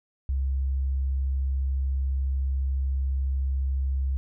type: tone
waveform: sine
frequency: 67 Hz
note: C2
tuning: 42 cents sharp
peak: -23 dBFS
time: 0.29-4.17 s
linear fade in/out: 0 ms
effects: none